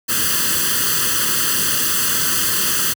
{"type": "noise with comb filter", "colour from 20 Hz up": "white", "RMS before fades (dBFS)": -18, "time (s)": [0.08, 2.94], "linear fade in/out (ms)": 20, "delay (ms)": 0.65, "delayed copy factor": 1, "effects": ["high-pass 80 Hz 12 dB/octave"]}